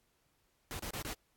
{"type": "noise bursts", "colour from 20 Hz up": "pink", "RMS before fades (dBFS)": -41, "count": 4, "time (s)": [0.71, 1.132], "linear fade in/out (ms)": 0, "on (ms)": 83, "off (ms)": 30, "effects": ["pink hiss -75 dBFS RMS until 1.36 s", "AAC 64 kbps"]}